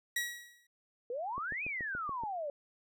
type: tone with exponential decay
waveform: sawtooth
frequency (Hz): 1917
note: A#6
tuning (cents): +48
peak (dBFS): -27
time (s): 0.16-0.67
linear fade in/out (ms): 5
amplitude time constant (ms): 110
type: exponential two-way sweep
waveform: sine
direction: up then down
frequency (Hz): 459.5 to 2578 to 556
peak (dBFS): -35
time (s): 1.1-2.5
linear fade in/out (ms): 2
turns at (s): 1.64
type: click train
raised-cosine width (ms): 2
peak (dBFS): -32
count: 7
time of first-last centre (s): 1.38-2.236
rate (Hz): 7.01
effects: none